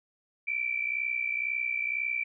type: tone pair together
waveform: sine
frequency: 2311 / 2373 Hz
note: D7 / D7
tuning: -28 / +17 cents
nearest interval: unison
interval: 45 cents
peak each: -30 / -32 dBFS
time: 0.47-2.24 s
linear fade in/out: 10 ms
effects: none